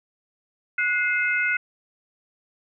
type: tone cluster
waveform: sine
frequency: 1464 / 2102 / 2569 Hz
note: F#6 / C7 / E7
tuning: -19 / +7 / -45 cents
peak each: -23 / -24 / -29 dBFS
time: 0.78-1.57 s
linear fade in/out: 5 ms
effects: none